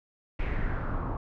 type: noise with low-pass filter sweep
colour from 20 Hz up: brown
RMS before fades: -30 dBFS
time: 0.39-1.17 s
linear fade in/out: 5 ms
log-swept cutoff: 2400 to 1000 Hz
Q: 3.4
effects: none